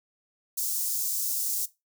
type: high-pass noise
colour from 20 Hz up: white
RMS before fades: -29 dBFS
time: 0.57-1.66 s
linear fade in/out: 10 ms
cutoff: 5600 Hz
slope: 24 dB/octave
effects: noise-tail reverb RT60 0.2 s tail -17 dB re dry